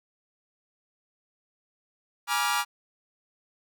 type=chord; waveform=sawtooth; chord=G# diminished seventh; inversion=none; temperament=equal with one note detuned; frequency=830.6 / 963.5 / 1174.7 / 1396.9 Hz; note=G#5 / B5 / D6 / F6; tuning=0 / -43 / 0 / 0 cents; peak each=-27 / -26 / -26 / -26 dBFS; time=2.27-2.65 s; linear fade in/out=50 ms; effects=none